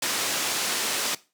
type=low-pass noise; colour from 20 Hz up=white; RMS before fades=-27 dBFS; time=0.02-1.15 s; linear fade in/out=5 ms; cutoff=7800 Hz; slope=12 dB/octave; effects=noise-tail reverb RT60 0.3 s tail -19 dB re dry + high-pass 200 Hz 12 dB/octave